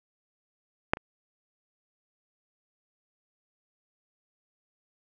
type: clicks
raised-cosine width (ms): 0.5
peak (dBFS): -6 / -24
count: 2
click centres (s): 0.935 / 0.971
effects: none